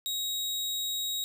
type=tone; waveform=sawtooth; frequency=3800 Hz; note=A#7; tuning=33 cents sharp; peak=-27 dBFS; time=0.06-1.24 s; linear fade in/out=0 ms; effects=none